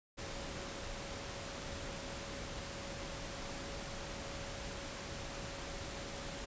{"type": "tone in noise", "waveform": "sine", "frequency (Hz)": 557, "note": "C#5", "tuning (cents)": 8, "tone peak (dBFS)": -51, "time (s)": [0.17, 6.46], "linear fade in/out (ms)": 20, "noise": "pink", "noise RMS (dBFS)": -44, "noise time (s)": [0.17, 6.46], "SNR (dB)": -10, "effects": ["resampled to 16000 Hz"]}